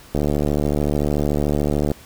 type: click train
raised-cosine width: 2 ms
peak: -7 dBFS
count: 131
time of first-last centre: 0.15-1.916 s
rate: 73.6 Hz
effects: pink hiss -45 dBFS RMS until 2.05 s